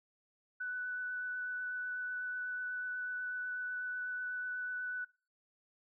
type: tone with vibrato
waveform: sine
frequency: 1490 Hz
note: F#6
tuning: 12 cents sharp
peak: -36 dBFS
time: 0.6-5.05 s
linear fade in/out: 10 ms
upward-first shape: triangle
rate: 8.1 Hz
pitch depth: 13 cents each way
effects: noise-tail reverb RT60 0.4 s tail -25 dB re dry